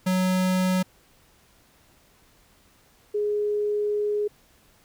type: tone pair in turn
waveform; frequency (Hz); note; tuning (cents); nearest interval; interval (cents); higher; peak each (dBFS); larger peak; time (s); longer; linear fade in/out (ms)
square / sine; 185 / 416.5; F#3 / G#4; 0 / +5; octave + major second; 1405; second; -21 / -22; first; 0.06-0.83 / 3.14-4.28; second; 10
effects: pink hiss -59 dBFS RMS until 4.84 s